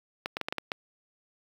clicks, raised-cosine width 0.3 ms, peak -14 dBFS, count 7, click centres 0.259 / 0.369 / 0.413 / 0.485 / 0.525 / 0.583 / 0.718 s, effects high-pass 200 Hz 12 dB/octave + 7-bit

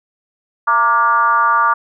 sine tone with frequency modulation, 1173 Hz, D6, 2 cents flat, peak -10 dBFS, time 0.67-1.74 s, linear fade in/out 10 ms, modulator 251 Hz, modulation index 1, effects none

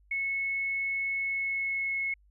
sine tone with pitch glide, 2196 to 2183 Hz, C#7 to C#7, -17 to -27 cents, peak -28 dBFS, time 0.11-2.14 s, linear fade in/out 5 ms, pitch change -10 cents, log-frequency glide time 1.19-1.98 s, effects added 50 Hz sine -59 dBFS peak until 2.3 s

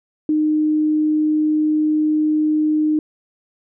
sine tone, 306.6 Hz, D#4, 25 cents flat, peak -14 dBFS, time 0.29-2.99 s, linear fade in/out 2 ms, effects none

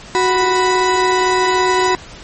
35% pulse tone pair together, 370 / 987.8 Hz, F#4 / B5, 0 / 0 cents, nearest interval octave + perfect fourth, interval 1700 cents, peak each -13 dBFS, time 0.15-1.95 s, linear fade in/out 0 ms, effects pink hiss -36 dBFS RMS until 2.23 s + MP3 32 kbps

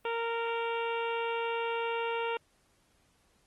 harmonic tone with a mistuned harmonic, 462.7 Hz, A#4, 13 cents flat, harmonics 1 / 2 / 3 / 4 / 5 / 6 / 7 / 8, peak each -33 / -35 / -40 / -48 / -43 / -41 / -50 / -54 dBFS, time 0.05-2.37 s, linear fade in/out 2 ms, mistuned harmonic 8, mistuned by -41 cents, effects pink hiss -69 dBFS RMS until 3.46 s + Opus 24 kbps

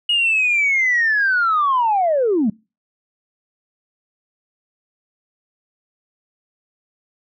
sine linear sweep, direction down, 2895 to 193.9 Hz, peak -13 dBFS, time 0.09-2.5 s, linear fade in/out 5 ms, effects noise-tail reverb RT60 0.3 s tail -26 dB re dry + tanh soft clip ceiling -10 dBFS

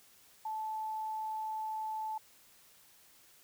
sine tone, 872 Hz, A5, 16 cents flat, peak -35 dBFS, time 0.45-2.18 s, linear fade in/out 5 ms, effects white hiss -62 dBFS RMS until 3.43 s

